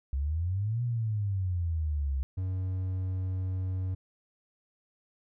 sine exponential two-way sweep, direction up then down, 65.41 to 122.6 to 65.41 Hz, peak -27 dBFS, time 0.13-2.23 s, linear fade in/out 0 ms, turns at 0.83 s
triangle tone, 93.2 Hz, F#2, 13 cents sharp, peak -27 dBFS, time 2.37-3.95 s, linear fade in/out 10 ms
effects none

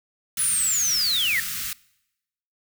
white band-stop noise, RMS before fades -30 dBFS, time 0.37-1.73 s, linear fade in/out 2 ms, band 230 to 1200 Hz, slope 96 dB/octave
sine linear sweep, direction down, 10000 to 1766 Hz, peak -20 dBFS, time 0.39-1.4 s, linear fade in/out 2 ms
effects noise-tail reverb RT60 0.9 s tail -23 dB re dry

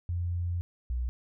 sine tone pair in turn, 87.31 / 61.13 Hz, F2 / B1, 0 / -17 cents, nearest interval tritone, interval 617 cents, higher first, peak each -28 dBFS, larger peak neither, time 0.09-0.61 / 0.9-1.09 s, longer first, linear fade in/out 0 ms, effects none

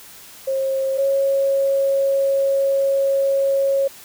sine tone pair in turn, 536 / 548.2 Hz, C5 / C#5, +42 / -19 cents, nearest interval unison, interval 39 cents, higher second, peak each -18 / -15 dBFS, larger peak second, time 0.47-0.98 / 0.98-3.88 s, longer second, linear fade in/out 10 ms, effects white hiss -42 dBFS RMS until 4.04 s

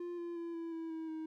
triangle tone with pitch steps, 349.2 / 343.6 / 338.1 / 332.7 / 327.3 / 322.1 / 316.9 Hz, F4 / F4 / E4 / E4 / E4 / E4 / D#4, 0 / -28 / +44 / +16 / -12 / -40 / +32 cents, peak -37 dBFS, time 0-1.26 s, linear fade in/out 5 ms, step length 180 ms, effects none

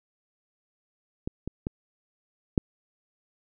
clicks, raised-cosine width 3 ms, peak -17 / -19 / -16 / -7 dBFS, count 4, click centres 1.275 / 1.476 / 1.669 / 2.578 s, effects none

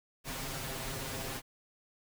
pink noise with comb filter, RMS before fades -39 dBFS, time 0.24-1.42 s, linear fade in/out 50 ms, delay 7.5 ms, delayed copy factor +0.95, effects none

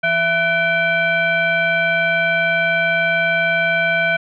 sine tone with frequency modulation, 1500 Hz, F#6, 23 cents sharp, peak -14 dBFS, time 0.03-4.17 s, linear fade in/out 10 ms, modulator 833 Hz, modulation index 1.2, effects none

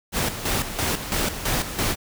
pink noise with tremolo, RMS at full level -23 dBFS, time 0.12-1.96 s, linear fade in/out 50 ms, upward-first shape square, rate 3 Hz, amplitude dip 65%, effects none

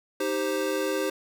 square chord, C minor, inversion first, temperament equal, 311.1 / 392 / 523.3 Hz, Eb4 / G4 / C5, 0 / 0 / 0 cents, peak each -32 / -30 / -30 dBFS, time 0.2-1.1 s, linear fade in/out 5 ms, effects none

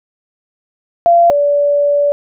sine tone pair in turn, 686 / 576.9 Hz, F5 / D5, -31 / -31 cents, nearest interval minor third, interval 300 cents, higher first, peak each -5 / -9 dBFS, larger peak first, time 1.06-1.3 / 1.3-2.12 s, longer second, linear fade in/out 0 ms, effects none

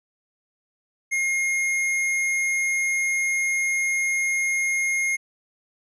sine tone with hard clipping, 2140 Hz, C7, 38 cents sharp, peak -22 dBFS, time 1.11-5.17 s, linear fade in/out 20 ms, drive 17 dB, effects resampled to 24000 Hz

